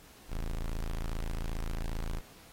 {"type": "tone", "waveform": "40% pulse", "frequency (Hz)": 27.5, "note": "A0", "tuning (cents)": 0, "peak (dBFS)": -31, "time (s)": [0.28, 2.22], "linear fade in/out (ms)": 50, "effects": ["pink hiss -56 dBFS RMS until 2.52 s", "AAC 48 kbps"]}